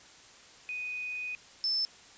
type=tone pair in turn; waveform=sine; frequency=2489 / 5274 Hz; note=D#7 / E8; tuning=0 / 0 cents; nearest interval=octave + minor second; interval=1300 cents; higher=second; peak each=-34 / -27 dBFS; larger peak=second; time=0.69-1.35 / 1.64-1.85 s; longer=first; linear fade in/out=0 ms; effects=white hiss -54 dBFS RMS until 2.17 s + resampled to 16000 Hz